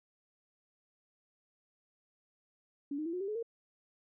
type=tone with pitch steps; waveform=sine; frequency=283.9 / 307.8 / 333.7 / 361.8 / 392.3 / 425.4 / 461.2 Hz; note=C#4 / D#4 / E4 / F#4 / G4 / G#4 / A#4; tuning=+41 / -19 / +21 / -39 / +1 / +42 / -19 cents; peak=-34 dBFS; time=2.91-3.428 s; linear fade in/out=5 ms; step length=74 ms; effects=none